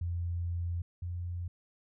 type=tone pair in turn; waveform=sine; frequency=86.3 / 87.66 Hz; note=F2 / F2; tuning=-20 / +7 cents; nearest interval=unison; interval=27 cents; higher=second; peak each=-31 / -34 dBFS; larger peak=first; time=0.01-0.82 / 1.02-1.48 s; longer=first; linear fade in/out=5 ms; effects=none